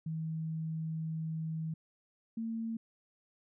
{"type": "tone pair in turn", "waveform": "sine", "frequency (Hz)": [160, 226.3], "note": ["D#3", "A3"], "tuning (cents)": [49, 49], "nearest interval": "tritone", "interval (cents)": 600, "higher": "second", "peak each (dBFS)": [-34, -34], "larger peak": "neither", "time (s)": [[0.06, 1.74], [2.37, 2.77]], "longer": "first", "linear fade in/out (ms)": 5, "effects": []}